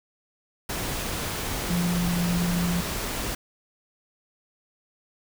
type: tone in noise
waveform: sine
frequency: 174.61 Hz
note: F3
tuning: in tune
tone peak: -23 dBFS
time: 1.7-2.81 s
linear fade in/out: 5 ms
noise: pink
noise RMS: -30 dBFS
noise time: 0.69-3.35 s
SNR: +4 dB
effects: none